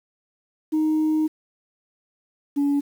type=tone pair in turn; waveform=sine; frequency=311.1 / 284.5 Hz; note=D#4 / C#4; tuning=0 / +45 cents; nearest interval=major second; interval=155 cents; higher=first; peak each=-16 dBFS; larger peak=neither; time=0.72-1.28 / 2.56-2.81 s; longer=first; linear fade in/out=20 ms; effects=tanh soft clip ceiling -16 dBFS + 8-bit